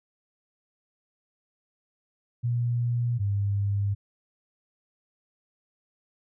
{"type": "tone pair in turn", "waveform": "sine", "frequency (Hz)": [119.9, 100.6], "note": ["A#2", "G2"], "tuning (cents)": [49, 45], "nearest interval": "minor third", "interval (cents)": 304, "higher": "first", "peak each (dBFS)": -23, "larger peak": "neither", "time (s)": [[2.43, 3.19], [3.19, 3.95]], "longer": "neither", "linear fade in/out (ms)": 20, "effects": []}